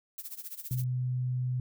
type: noise with tremolo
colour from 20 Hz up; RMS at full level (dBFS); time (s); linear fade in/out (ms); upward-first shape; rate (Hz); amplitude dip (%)
violet; -39; 0.18-0.84; 0; sine; 15; 85
type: tone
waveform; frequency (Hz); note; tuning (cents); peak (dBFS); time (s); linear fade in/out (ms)
sine; 126.1; B2; +36; -28; 0.71-1.6; 2
effects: none